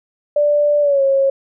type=tone with pitch glide; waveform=sine; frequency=587.3 to 544.8 Hz; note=D5 to C#5; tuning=0 to -30 cents; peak=-11 dBFS; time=0.36-1.3 s; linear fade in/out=5 ms; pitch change=-130 cents; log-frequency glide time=0.81-1.02 s; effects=none